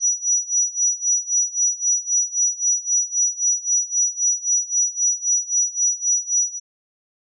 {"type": "tone with tremolo", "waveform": "sine", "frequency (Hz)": 5860, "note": "F#8", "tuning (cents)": -18, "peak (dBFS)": -14, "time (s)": [0, 6.6], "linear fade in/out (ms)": 50, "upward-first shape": "sine", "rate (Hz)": 3.8, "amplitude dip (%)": 90, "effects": []}